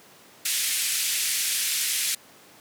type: band-pass noise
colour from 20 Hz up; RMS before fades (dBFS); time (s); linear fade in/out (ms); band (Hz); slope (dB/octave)
white; -26; 0.45-2.15; 5; 1900 to 12000; 24
effects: pink hiss -51 dBFS RMS until 2.6 s + high-pass 200 Hz 12 dB/octave